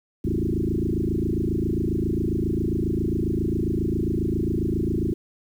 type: tone with frequency modulation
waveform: sine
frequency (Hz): 209.2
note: G#3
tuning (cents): +13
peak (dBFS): -21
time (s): 0.24-5.14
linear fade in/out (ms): 10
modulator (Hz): 27.4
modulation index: 6
effects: 9-bit